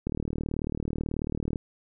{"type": "click train", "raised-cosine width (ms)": 3, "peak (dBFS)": -17, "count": 58, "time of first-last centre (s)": [0.07, 1.558], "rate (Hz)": 38.3, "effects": []}